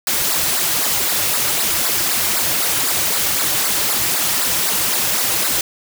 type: noise with flanger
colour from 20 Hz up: white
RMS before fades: -18 dBFS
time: 0.07-5.61 s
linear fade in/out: 2 ms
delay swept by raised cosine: 0.31 to 4.61 ms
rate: 3.9 Hz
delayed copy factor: -0.85
effects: none